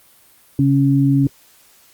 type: tone pair together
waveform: sine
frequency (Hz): 137.32 / 277.2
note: C#3 / C#4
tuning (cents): -16 / 0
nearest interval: octave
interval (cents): 1216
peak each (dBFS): -14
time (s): 0.59-1.27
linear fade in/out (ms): 2
effects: white hiss -51 dBFS RMS until 1.93 s + Opus 32 kbps